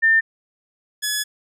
sine / 10% pulse tone pair in turn, 1800 / 1699 Hz, A6 / G#6, +39 / +39 cents, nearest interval minor second, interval 100 cents, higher first, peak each -12 dBFS, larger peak neither, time 0.02-0.21 / 1.02-1.24 s, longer second, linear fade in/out 20 ms, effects none

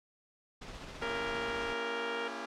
pink noise with tremolo, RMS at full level -44 dBFS, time 0.61-1.74 s, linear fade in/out 10 ms, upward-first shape triangle, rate 15 Hz, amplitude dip 35%
10% pulse chord, A# diminished seventh, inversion none, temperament just, 233.1 / 279.7 / 335.6 / 402.8 Hz, A#3 / C#4 / E4 / G4, 0 / +16 / +31 / +47 cents, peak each -36 dBFS, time 1.01-2.46 s, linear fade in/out 10 ms
harmonic tone, 466.2 Hz, A#4, in tune, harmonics 1 / 2 / 3 / 4 / 5 / 6 / 7, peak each -39 / -42 / -44 / -45 / -46 / -47 / -47 dBFS, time 1.02-2.28 s, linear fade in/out 2 ms
effects low-pass 5000 Hz 12 dB/octave

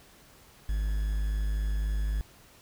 triangle tone with quantisation, 51.91 Hz, G#1, in tune, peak -24 dBFS, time 0.69-2.21 s, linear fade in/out 0 ms, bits 8, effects pink hiss -56 dBFS RMS until 2.61 s

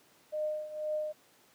sine tone with tremolo, 611 Hz, D#5, 32 cents flat, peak -29 dBFS, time 0.32-1.13 s, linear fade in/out 20 ms, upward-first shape triangle, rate 2 Hz, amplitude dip 80%, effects pink hiss -63 dBFS RMS until 1.54 s + high-pass 200 Hz 12 dB/octave

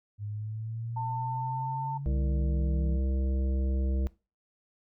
sine exponential sweep, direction up, 102.5 to 164.81 Hz, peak -33 dBFS, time 0.18-2.99 s, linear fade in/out 50 ms
sine tone, 896 Hz, A5, 31 cents sharp, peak -31 dBFS, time 0.96-1.98 s, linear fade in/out 10 ms
harmonic tone, 65.9 Hz, C2, 13 cents sharp, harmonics 1 / 3 / 5 / 7 / 9, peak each -26 / -38 / -41 / -44 / -47 dBFS, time 2.06-4.07 s, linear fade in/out 0 ms
effects noise-tail reverb RT60 0.3 s tail -20 dB re dry

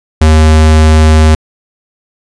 square tone, 78.2 Hz, D#2, 9 cents sharp, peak -3 dBFS, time 0.21-1.35 s, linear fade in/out 5 ms, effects resampled to 22050 Hz

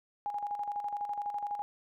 sine tone with tremolo, 822 Hz, G#5, 18 cents flat, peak -31 dBFS, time 0.26-1.62 s, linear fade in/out 0 ms, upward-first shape square, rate 12 Hz, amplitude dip 55%, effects none

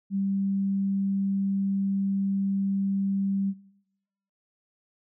sine tone, 196 Hz, G3, in tune, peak -24 dBFS, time 0.1-3.54 s, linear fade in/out 50 ms, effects noise-tail reverb RT60 0.9 s tail -20 dB re dry

